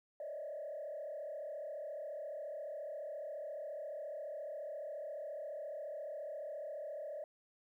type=tone with frequency modulation; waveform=sine; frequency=599 Hz; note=D5; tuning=34 cents sharp; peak=-40 dBFS; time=0.2-7.24 s; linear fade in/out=2 ms; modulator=34.4 Hz; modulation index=1.3; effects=tanh soft clip ceiling -37 dBFS + 13-bit